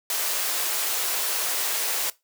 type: high-pass noise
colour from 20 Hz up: white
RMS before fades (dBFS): -26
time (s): 0.1-2.1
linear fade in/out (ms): 2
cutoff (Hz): 380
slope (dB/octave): 24
effects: noise-tail reverb RT60 0.2 s tail -19 dB re dry